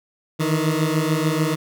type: beating tone pair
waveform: 20% pulse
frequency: 154.1 / 160.9 Hz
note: D#3 / E3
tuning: -16 / -42 cents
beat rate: 6.8 Hz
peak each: -16 / -17 dBFS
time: 0.39-1.56 s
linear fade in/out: 20 ms
effects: none